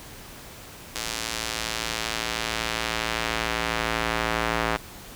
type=tone with band-pass filter sweep; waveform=square; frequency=56.3 Hz; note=A1; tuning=40 cents sharp; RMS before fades=-28 dBFS; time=0.95-4.77 s; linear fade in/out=5 ms; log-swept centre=6000 to 1500 Hz; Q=0.72; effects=pink hiss -43 dBFS RMS until 5.15 s